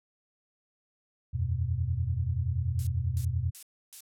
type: chord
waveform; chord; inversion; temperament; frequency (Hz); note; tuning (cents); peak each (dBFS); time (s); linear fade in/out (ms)
sine; E suspended second; none; just; 82.41 / 92.71 / 123.61; E2 / F#2 / B2; 0 / +4 / +2; -31; 1.33-3.51; 20
type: noise bursts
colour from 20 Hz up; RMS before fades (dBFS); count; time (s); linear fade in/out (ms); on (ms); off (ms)
violet; -39; 4; 2.79-4.006; 0; 79; 300
effects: low-pass 10000 Hz 12 dB/octave